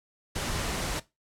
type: noise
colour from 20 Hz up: pink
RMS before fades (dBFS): -31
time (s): 0.35-1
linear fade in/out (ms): 10
effects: noise-tail reverb RT60 0.2 s tail -17 dB re dry + low-pass 10000 Hz 12 dB/octave